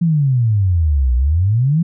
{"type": "exponential two-way sweep", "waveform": "sine", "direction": "down then up", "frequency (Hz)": [174.61, 59.6, 174.61], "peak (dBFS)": -11, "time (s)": [0.01, 1.83], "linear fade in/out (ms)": 10, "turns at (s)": 1.15, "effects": []}